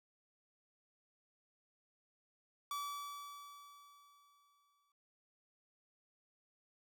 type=tone with exponential decay; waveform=45% pulse; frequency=1150 Hz; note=D6; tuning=37 cents flat; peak=-38 dBFS; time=2.71-4.92 s; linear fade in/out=2 ms; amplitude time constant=480 ms; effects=none